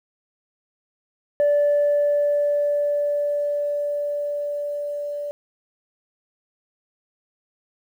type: tone with level ramp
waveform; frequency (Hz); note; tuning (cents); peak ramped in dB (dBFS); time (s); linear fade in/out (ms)
sine; 582; D5; -16; -13 to -26; 1.4-5.31; 0
effects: tanh soft clip ceiling -13 dBFS + 9-bit